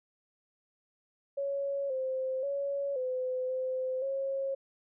sine tone with pitch steps, 557 / 522 / 560 / 510 / 516 / 543 Hz, C#5 / C5 / C#5 / C5 / C5 / C#5, +8 / -4 / +18 / -44 / -24 / -36 cents, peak -30 dBFS, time 1.37-4.55 s, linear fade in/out 10 ms, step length 530 ms, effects none

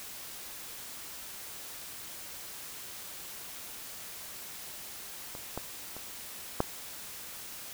clicks, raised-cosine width 1 ms, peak -29 / -20 / -29 / -11 dBFS, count 4, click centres 5.351 / 5.576 / 5.966 / 6.604 s, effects white hiss -44 dBFS RMS until 7.73 s

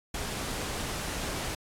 pink noise, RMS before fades -34 dBFS, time 0.14-1.55 s, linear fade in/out 5 ms, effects low-pass 11000 Hz 12 dB/octave + AAC 64 kbps

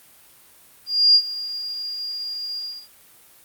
sine tone with ADSR envelope, 4818 Hz, D8, 43 cents sharp, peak -9 dBFS, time 0.86-2.88 s, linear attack 290 ms, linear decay 63 ms, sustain -17 dB, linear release 260 ms, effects white hiss -51 dBFS RMS until 3.44 s + Opus 32 kbps

